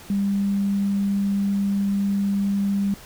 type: tone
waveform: sine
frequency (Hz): 199.2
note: G3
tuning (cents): +28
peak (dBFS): -19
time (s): 0.1-2.94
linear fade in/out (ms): 2
effects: pink hiss -44 dBFS RMS until 3.05 s